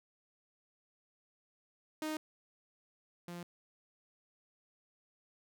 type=tone pair in turn; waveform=sawtooth; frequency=310 / 173.98 Hz; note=D#4 / F3; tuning=-6 / -6 cents; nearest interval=minor seventh; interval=1000 cents; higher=first; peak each=-32 / -39 dBFS; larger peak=first; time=2.02-2.17 / 3.28-3.43 s; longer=neither; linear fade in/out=2 ms; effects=none